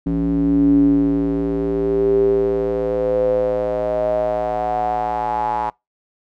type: tone with band-pass filter sweep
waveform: square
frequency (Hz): 56.5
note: A1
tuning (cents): +47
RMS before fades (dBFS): -18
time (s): 0.06-5.7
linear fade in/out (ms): 5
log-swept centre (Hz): 240 to 900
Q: 9.3
effects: noise-tail reverb RT60 0.2 s tail -24 dB re dry